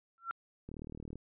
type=tone with exponential growth; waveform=sine; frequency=1357 Hz; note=E6; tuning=50 cents sharp; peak=-30 dBFS; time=0.18-0.31 s; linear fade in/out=0 ms; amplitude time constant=27 ms
type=click train; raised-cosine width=3 ms; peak=-32 dBFS; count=19; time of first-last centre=0.69-1.156 s; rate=38.6 Hz
effects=resampled to 8000 Hz